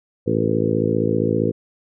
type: harmonic tone with a mistuned harmonic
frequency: 55.2 Hz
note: A1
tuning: 6 cents sharp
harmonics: 2 / 3 / 4 / 5 / 6 / 7 / 8 / 9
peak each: -25 / -25 / -25 / -25 / -25 / -25 / -25 / -25 dBFS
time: 0.26-1.52 s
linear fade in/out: 20 ms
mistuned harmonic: 9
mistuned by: -30 cents
effects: none